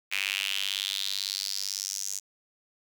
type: tone with high-pass filter sweep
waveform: sawtooth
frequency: 98 Hz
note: G2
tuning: in tune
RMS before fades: -32 dBFS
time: 0.11-2.2 s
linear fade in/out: 20 ms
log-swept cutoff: 2400 to 6600 Hz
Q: 4.3
effects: none